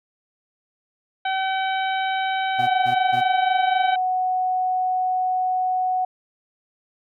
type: harmonic tone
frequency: 764 Hz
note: G5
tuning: 45 cents flat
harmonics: 1 / 2 / 3 / 4 / 5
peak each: -22 / -28 / -32 / -34 / -36 dBFS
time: 1.25-3.96 s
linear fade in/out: 5 ms
type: tone bursts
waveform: 25% pulse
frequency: 123.1 Hz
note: B2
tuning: 5 cents flat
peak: -28 dBFS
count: 3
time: 2.58-3.22 s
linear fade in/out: 20 ms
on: 100 ms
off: 170 ms
type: tone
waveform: sine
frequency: 740 Hz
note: F#5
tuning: in tune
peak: -19 dBFS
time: 2.59-6.05 s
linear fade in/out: 5 ms
effects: none